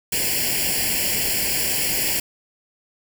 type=noise with comb filter; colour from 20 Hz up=white; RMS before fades=-22 dBFS; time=0.12-2.2 s; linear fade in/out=5 ms; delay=0.4 ms; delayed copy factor=+1; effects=none